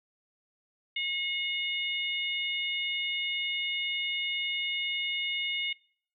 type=harmonic tone; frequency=722 Hz; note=F#5; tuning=43 cents flat; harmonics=3 / 4 / 5; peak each=-32 / -33 / -37 dBFS; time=0.96-5.73 s; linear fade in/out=5 ms; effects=noise-tail reverb RT60 0.5 s tail -22 dB re dry